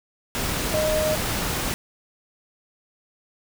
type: tone in noise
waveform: sine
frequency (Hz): 619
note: D#5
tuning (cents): -9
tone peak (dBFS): -21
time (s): 0.74-1.15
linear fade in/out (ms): 0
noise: pink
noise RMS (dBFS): -26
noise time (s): 0.35-1.74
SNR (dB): +2
effects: none